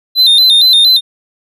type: tone with vibrato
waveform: triangle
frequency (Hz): 3845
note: B7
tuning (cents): -47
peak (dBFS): -3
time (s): 0.15-1.01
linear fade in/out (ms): 50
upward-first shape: square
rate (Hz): 4.3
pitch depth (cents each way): 88
effects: none